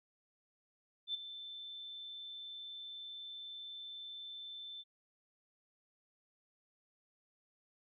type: tone with ADSR envelope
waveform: sine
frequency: 3538 Hz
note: A7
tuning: 9 cents sharp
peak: -33 dBFS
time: 1.07-4.84 s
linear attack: 73 ms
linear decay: 13 ms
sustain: -12 dB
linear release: 38 ms
effects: none